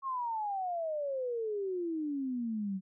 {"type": "exponential sweep", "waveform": "sine", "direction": "down", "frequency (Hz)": [1100, 185.2], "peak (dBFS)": -32, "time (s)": [0.02, 2.81], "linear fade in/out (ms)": 50, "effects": []}